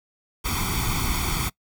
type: noise with comb filter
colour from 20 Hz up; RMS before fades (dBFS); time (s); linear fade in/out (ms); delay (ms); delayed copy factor
pink; -25; 0.44-1.5; 20; 0.88; +0.85
effects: noise-tail reverb RT60 0.1 s tail -23 dB re dry